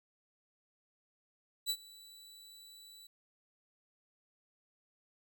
sawtooth tone with ADSR envelope, 3951 Hz, B7, in tune, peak -27 dBFS, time 1.66-3.07 s, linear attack 39 ms, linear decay 61 ms, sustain -23 dB, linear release 5 ms, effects none

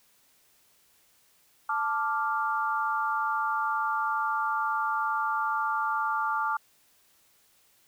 sine chord, D minor, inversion second, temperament equal, 880 / 1174.7 / 1396.9 Hz, A5 / D6 / F6, 0 / 0 / 0 cents, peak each -30 / -29 / -31 dBFS, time 1.69-6.57 s, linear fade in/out 5 ms, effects white hiss -64 dBFS RMS until 7.87 s

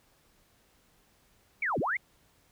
sine linear two-way sweep, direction down then up, 2374 to 99.3 to 2236 Hz, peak -27 dBFS, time 1.62-1.97 s, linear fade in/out 5 ms, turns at 1.79 s, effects pink hiss -66 dBFS RMS until 2.51 s

